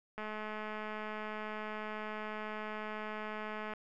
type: click train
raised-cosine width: 0.5 ms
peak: -27 dBFS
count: 762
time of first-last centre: 0.18-3.736 s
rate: 214 Hz
effects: none